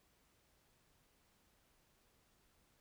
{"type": "silence", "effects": ["pink hiss -74 dBFS RMS until 2.8 s"]}